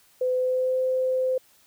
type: tone with pitch glide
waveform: sine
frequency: 507 to 515.6 Hz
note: B4 to C5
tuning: +45 to -26 cents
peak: -21 dBFS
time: 0.21-1.38 s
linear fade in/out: 5 ms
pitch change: +29 cents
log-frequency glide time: 0.34-0.79 s
effects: white hiss -59 dBFS RMS until 1.66 s